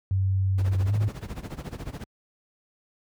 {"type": "tone with pitch glide", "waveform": "sine", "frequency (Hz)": [95.7, 104.97], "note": ["G2", "G#2"], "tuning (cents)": [-41, 19], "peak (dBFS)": -20, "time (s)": [0.11, 1.08], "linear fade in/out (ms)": 0, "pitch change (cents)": 160, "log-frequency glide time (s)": [0.85, 0.95]}
{"type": "noise with tremolo", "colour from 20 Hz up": "brown", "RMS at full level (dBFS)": -29, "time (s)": [0.58, 2.04], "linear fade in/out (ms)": 2, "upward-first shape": "sine", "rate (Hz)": 14, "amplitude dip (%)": 85}
{"effects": ["high-pass 60 Hz 12 dB/octave"]}